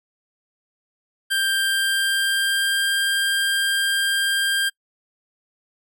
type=tone with pitch glide; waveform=25% pulse; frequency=1582 to 1594.8 Hz; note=G6 to G6; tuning=+15 to +29 cents; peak=-15 dBFS; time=1.3-4.7 s; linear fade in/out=20 ms; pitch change=+14 cents; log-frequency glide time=1.52-2.9 s; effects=noise-tail reverb RT60 0.1 s tail -26 dB re dry